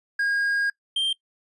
triangle tone pair in turn, 1629 / 3167 Hz, G#6 / G7, -34 / +17 cents, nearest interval octave, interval 1151 cents, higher second, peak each -19 dBFS, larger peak neither, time 0.19-0.7 / 0.96-1.13 s, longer first, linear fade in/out 5 ms, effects noise-tail reverb RT60 0.1 s tail -22 dB re dry + resampled to 24000 Hz

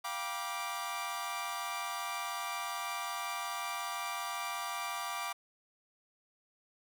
sawtooth chord, G dominant seventh, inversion third, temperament equal with one note detuned, 698.5 / 784 / 965.8 / 1174.7 Hz, F5 / G5 / B5 / D6, 0 / 0 / -39 / 0 cents, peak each -40 / -40 / -39 / -35 dBFS, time 0.04-5.33 s, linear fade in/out 10 ms, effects none

